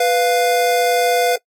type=tone pair together; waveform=square; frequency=493.9 / 699.5 Hz; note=B4 / F5; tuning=0 / +3 cents; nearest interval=tritone; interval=603 cents; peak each=-17 dBFS; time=0-1.36 s; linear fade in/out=5 ms; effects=noise-tail reverb RT60 0.1 s tail -20 dB re dry + AAC 64 kbps